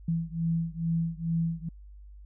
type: beating tone pair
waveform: sine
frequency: 164.81 / 167.11 Hz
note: E3 / E3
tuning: 0 / +24 cents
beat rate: 2.3 Hz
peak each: -29 / -30 dBFS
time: 0.08-1.69 s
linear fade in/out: 5 ms
effects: added 50 Hz sine -45 dBFS peak until 2.25 s